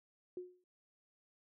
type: tone with exponential decay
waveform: sine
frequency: 361.6 Hz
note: F#4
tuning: 40 cents flat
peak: -38 dBFS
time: 0.37-0.64 s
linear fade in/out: 2 ms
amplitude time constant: 57 ms
effects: none